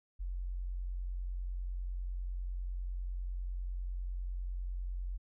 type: tone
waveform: sine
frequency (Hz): 45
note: F#1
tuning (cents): -47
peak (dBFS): -35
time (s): 0.19-5.18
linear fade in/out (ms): 20
effects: none